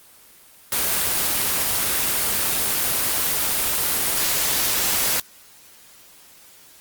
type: noise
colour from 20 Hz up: white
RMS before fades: -21 dBFS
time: 0.72-5.2 s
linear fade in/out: 2 ms
effects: white hiss -49 dBFS RMS until 6.8 s + Opus 24 kbps